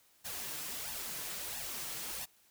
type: noise with flanger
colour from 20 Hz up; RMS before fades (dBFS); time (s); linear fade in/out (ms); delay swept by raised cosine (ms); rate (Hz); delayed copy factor
white; -41; 0.24-2.26; 20; 1.1 to 6.9; 1.5; +0.7
effects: white hiss -67 dBFS RMS until 2.5 s